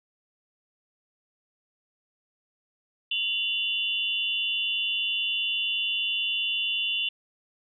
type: tone cluster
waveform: sine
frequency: 2775 / 2985 / 3476 Hz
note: F7 / F#7 / A7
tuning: -12 / +15 / -22 cents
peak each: -28 / -29 / -32 dBFS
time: 3.11-7.09 s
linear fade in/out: 5 ms
effects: none

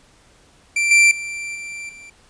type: tone with level steps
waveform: 45% pulse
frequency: 2352 Hz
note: D7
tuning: 2 cents sharp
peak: -16 / -9 / -26 / -29 / -38 dBFS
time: 0.76-2.1 s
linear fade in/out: 5 ms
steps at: 0.91 / 1.11 / 1.55 / 1.89 s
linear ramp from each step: 2 ms
effects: pink hiss -53 dBFS RMS until 2.29 s + resampled to 22050 Hz

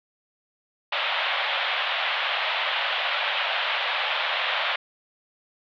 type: band-pass noise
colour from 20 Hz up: white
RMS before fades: -26 dBFS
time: 0.92-4.76 s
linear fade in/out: 5 ms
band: 560 to 3600 Hz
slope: 48 dB/octave
effects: none

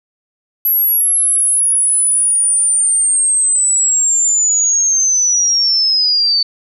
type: linear sweep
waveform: sine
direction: down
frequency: 11700 to 4500 Hz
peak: -10 dBFS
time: 0.65-6.43 s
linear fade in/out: 5 ms
effects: none

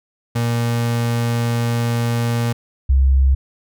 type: tone pair in turn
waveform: 35% pulse / sine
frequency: 117.9 / 66.84 Hz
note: A#2 / C2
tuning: +20 / +38 cents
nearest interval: minor seventh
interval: 982 cents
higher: first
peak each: -15 / -10 dBFS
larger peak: second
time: 0.35-2.53 / 2.89-3.35 s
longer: first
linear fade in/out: 10 ms
effects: none

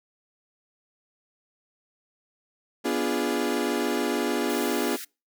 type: chord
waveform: 35% pulse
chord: B diminished seventh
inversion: none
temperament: equal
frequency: 246.9 / 293.7 / 349.2 / 415.3 Hz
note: B3 / D4 / F4 / Ab4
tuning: 0 / 0 / 0 / 0 cents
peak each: -28 dBFS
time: 2.84-4.97 s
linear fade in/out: 20 ms
type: high-pass noise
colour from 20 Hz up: white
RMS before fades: -38 dBFS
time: 4.49-5.05 s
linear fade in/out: 10 ms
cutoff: 1300 Hz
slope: 96 dB/octave
effects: noise-tail reverb RT60 0.3 s tail -26 dB re dry

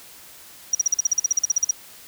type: tone bursts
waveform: sine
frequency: 5760 Hz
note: F#8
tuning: 47 cents flat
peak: -14 dBFS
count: 16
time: 0.73-1.71 s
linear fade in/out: 5 ms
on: 20 ms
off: 44 ms
effects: white hiss -45 dBFS RMS until 2.07 s

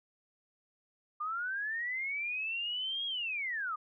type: linear two-way sweep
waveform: sine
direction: up then down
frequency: 1189 to 3307 to 1189 Hz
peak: -33 dBFS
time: 1.2-3.76 s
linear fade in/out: 10 ms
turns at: 3.06 s
effects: none

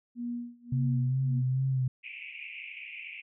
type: tone with tremolo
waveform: sine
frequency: 239.7 Hz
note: A#3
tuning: 48 cents sharp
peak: -31 dBFS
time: 0.15-1.43 s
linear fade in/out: 50 ms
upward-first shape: sine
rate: 1.7 Hz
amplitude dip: 95%
type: tone with vibrato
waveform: sine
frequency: 130.81 Hz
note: C3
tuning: in tune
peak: -25 dBFS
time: 0.72-1.88 s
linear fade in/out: 5 ms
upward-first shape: sine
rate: 2.4 Hz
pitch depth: 38 cents each way
type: band-pass noise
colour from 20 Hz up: white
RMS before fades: -43 dBFS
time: 2.03-3.22 s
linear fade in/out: 20 ms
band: 2200 to 2700 Hz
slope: 96 dB/octave
effects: none

